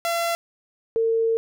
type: tone pair in turn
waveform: sawtooth / sine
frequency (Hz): 679 / 453.2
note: F5 / A#4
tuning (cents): -49 / -49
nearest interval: perfect fifth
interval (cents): 700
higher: first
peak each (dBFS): -18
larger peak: neither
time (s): 0.05-0.35 / 0.96-1.37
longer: second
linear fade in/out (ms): 0
effects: none